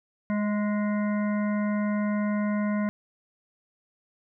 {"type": "harmonic tone with a mistuned harmonic", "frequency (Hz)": 207.7, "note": "G#3", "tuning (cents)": 0, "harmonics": [1, 3, 5, 7, 9, 10], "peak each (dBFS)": [-24, -34, -38, -41, -43, -44], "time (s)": [0.3, 2.89], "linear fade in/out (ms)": 0, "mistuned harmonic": 3, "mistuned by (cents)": 18, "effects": []}